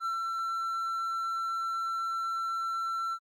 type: tone with ADSR envelope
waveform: triangle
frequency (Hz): 1346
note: E6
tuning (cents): +36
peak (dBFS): -26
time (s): 0-3.19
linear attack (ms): 55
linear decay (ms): 110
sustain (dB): -2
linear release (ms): 62
effects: Opus 24 kbps